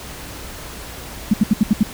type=tone bursts; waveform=sine; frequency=211.9 Hz; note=G#3; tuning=35 cents sharp; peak=-9 dBFS; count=6; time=1.31-1.832 s; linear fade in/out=5 ms; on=27 ms; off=72 ms; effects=added 60 Hz sine -39 dBFS peak until 1.93 s + pink hiss -34 dBFS RMS until 1.93 s